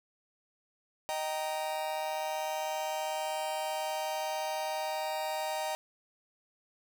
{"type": "chord", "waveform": "45% pulse", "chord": "Eb major", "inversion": "none", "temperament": "just", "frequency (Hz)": [622.3, 777.8, 933.4], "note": ["Eb5", "G5", "Bb5"], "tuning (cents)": [0, -14, 2], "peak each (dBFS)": [-36, -37, -38], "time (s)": [1.09, 5.75], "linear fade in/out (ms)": 0, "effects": []}